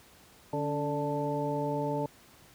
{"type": "harmonic tone with a mistuned harmonic", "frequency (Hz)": 146.83, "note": "D3", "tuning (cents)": 0, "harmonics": [1, 2, 3, 4, 6], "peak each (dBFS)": [-35, -35, -35, -35, -35], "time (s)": [0.53, 2.06], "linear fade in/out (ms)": 2, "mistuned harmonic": 2, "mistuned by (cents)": -60, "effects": ["pink hiss -57 dBFS RMS until 2.54 s", "high-pass 60 Hz 12 dB/octave"]}